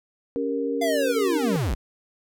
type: chord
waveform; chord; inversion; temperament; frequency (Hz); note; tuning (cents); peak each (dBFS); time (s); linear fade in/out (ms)
sine; G diminished; second; equal with one note detuned; 278.6 / 392 / 466.2; Db4 / G4 / Bb4; +9 / 0 / 0; -27 / -32 / -26; 0.36-1.56; 0
type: linear sweep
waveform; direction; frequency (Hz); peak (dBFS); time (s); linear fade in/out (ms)
square; down; 698.5 to 35.58; -23; 0.81-1.75; 10
effects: none